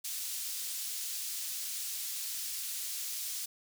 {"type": "high-pass noise", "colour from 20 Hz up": "pink", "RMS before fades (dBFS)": -38, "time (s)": [0.04, 3.46], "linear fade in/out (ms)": 10, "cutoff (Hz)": 5100, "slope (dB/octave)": 12, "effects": []}